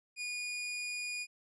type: tone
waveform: sawtooth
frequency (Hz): 2448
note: D#7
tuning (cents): -29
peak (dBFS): -33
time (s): 0.16-1.27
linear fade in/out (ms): 50
effects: resampled to 22050 Hz